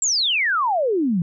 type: exponential sweep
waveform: sine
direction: down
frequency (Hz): 7710 to 160.9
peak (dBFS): -17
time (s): 0.02-1.22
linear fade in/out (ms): 2
effects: none